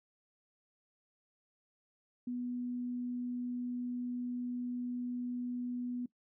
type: tone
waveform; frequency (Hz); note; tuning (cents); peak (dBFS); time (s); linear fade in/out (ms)
sine; 245.7; B3; -9; -35; 2.27-6.06; 5
effects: noise-tail reverb RT60 0.1 s tail -19 dB re dry